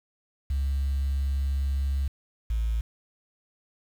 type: tone pair in turn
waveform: sine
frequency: 68.7 / 55.77 Hz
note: C#2 / A1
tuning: -15 / +24 cents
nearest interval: major third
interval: 361 cents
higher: first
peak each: -22 dBFS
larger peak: neither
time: 0.5-2.08 / 2.5-2.81 s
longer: first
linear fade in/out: 5 ms
effects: tanh soft clip ceiling -21 dBFS + 8-bit